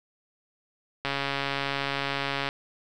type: click train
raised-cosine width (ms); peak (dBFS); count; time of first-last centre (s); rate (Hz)
0.3; -12; 201; 1.05-2.489; 139
effects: none